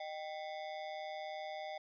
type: ring-modulated tone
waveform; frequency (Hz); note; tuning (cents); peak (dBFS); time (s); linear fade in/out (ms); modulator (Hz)
square; 698.5; F5; 0; -39; 0-1.78; 5; 81.6
effects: resampled to 11025 Hz + 13-bit

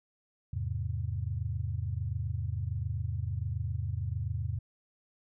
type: chord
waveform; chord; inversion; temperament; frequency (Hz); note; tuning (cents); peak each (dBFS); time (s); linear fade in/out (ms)
sine; E augmented; none; equal; 82.41 / 103.83 / 130.81; E2 / G#2 / B#2; 0 / 0 / 0; -35 / -34 / -37; 0.53-4.59; 5
effects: none

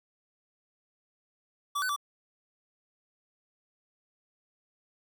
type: tone with pitch steps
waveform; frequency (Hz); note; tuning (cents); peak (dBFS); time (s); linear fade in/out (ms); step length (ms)
square; 1154 / 1506 / 1159; D6 / F#6 / D6; -31 / +30 / -23; -29; 1.75-1.963; 10; 71
effects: none

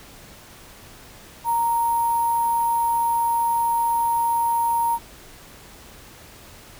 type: tone with sample-and-hold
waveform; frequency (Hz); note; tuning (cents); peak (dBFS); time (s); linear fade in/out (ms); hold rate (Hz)
sine; 932.3; A#5; 0; -18; 1.44-4.99; 50; 11025
effects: pink hiss -45 dBFS RMS until 6.79 s

